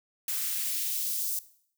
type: noise with high-pass filter sweep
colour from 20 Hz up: blue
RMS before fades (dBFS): -31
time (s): 0.28-1.39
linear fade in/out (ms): 2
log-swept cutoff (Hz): 1100 to 6200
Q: 0.91
effects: noise-tail reverb RT60 0.6 s tail -17 dB re dry